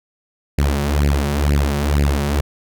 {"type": "tone with flanger", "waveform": "sawtooth", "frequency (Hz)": 71.7, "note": "D2", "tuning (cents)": -41, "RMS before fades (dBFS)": -17, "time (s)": [0.58, 2.41], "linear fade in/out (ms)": 5, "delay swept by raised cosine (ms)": [0.41, 5.41], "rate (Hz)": 2.1, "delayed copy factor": 0.9, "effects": []}